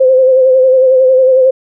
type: tone with vibrato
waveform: sine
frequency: 519 Hz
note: C5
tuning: 14 cents flat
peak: -4 dBFS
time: 0-1.51 s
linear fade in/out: 10 ms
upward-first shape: sine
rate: 11 Hz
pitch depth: 38 cents each way
effects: none